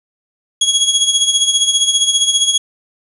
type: tone with tremolo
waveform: 25% pulse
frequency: 3322 Hz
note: G#7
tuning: in tune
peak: -5 dBFS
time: 0.61-2.58 s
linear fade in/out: 5 ms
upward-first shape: sine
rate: 15 Hz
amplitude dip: 65%
effects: resampled to 32000 Hz + 7-bit